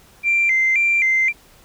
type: tone with vibrato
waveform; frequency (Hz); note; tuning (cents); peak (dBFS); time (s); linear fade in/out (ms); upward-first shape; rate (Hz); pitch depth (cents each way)
sine; 2217; C#7; 0; -13; 0.23-1.33; 50; square; 1.9; 110
effects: tanh soft clip ceiling -9 dBFS + pink hiss -50 dBFS RMS until 1.64 s